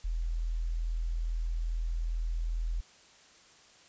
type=tone; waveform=sine; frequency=41.2 Hz; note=E1; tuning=in tune; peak=-29 dBFS; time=0.04-2.81 s; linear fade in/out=10 ms; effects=white hiss -58 dBFS RMS until 3.88 s + resampled to 16000 Hz